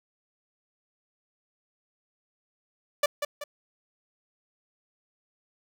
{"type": "tone with echo", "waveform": "sawtooth", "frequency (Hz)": 584, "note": "D5", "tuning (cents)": -10, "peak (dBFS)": -16, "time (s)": [3.03, 3.06], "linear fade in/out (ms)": 5, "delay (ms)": 190, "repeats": 2, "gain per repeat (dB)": -7, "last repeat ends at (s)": 3.44, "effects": []}